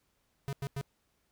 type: tone bursts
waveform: square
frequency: 138.59 Hz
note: C#3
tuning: in tune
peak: -34 dBFS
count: 3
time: 0.48-0.812 s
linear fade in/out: 0 ms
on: 48 ms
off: 94 ms
effects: pink hiss -75 dBFS RMS until 1.31 s